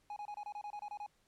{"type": "tone bursts", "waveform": "triangle", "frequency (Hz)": 830.6, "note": "G#5", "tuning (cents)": 0, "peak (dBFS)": -39, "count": 11, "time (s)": [0.1, 1.063], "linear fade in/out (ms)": 2, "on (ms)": 63, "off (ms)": 27, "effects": ["pink hiss -74 dBFS RMS until 1.27 s", "low-pass 11000 Hz 12 dB/octave"]}